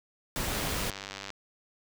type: noise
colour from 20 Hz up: pink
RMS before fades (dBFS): -32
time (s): 0.36-0.9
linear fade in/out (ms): 0
type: click train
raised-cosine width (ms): 0.2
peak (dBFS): -21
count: 78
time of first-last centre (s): 0.52-1.303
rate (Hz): 98.3
effects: none